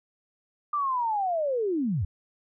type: linear sweep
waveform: sine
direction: down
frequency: 1200 to 74.4 Hz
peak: -24 dBFS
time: 0.73-2.05 s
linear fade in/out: 5 ms
effects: none